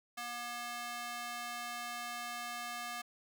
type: tone with high-pass filter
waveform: square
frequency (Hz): 240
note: B3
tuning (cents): -49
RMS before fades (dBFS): -42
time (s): 0.17-3.02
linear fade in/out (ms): 10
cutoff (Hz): 1000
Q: 1
effects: none